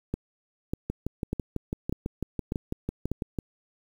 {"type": "two click trains", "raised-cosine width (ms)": 3, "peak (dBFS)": [-15, -16], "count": [6, 16], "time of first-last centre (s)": [[0.14, 3.116], [0.9, 3.388]], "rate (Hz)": [1.68, 6.03], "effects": ["8-bit"]}